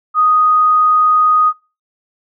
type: tone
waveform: sine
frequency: 1244.5 Hz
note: D#6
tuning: in tune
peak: -8 dBFS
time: 0.14-1.53 s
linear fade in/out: 50 ms
effects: noise-tail reverb RT60 0.3 s tail -25 dB re dry